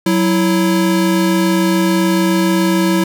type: tone pair together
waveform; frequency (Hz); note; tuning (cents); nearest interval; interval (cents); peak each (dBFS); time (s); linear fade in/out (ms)
square; 186.11 / 329.6; F#3 / E4; +10 / 0; minor seventh; 990; -15; 0.06-3.04; 5
effects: none